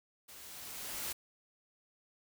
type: noise with level ramp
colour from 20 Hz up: white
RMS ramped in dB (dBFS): -53 to -38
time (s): 0.28-1.13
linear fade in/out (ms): 10
effects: none